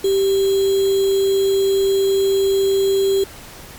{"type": "tone with sample-and-hold", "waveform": "sine", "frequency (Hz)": 390, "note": "G4", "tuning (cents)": -9, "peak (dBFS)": -13, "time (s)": [0.04, 3.24], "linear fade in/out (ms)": 5, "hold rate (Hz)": 3675, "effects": ["pink hiss -38 dBFS RMS until 3.78 s", "MP3 96 kbps"]}